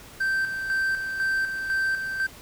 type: tone with tremolo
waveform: triangle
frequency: 1560 Hz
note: G6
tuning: 9 cents flat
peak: -20 dBFS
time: 0.2-2.27 s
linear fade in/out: 10 ms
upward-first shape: square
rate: 2 Hz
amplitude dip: 50%
effects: pink hiss -46 dBFS RMS until 2.41 s